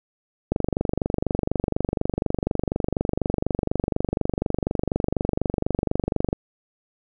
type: click train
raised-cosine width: 2 ms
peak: -8 dBFS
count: 141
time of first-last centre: 0.52-6.329 s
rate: 24.1 Hz
effects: none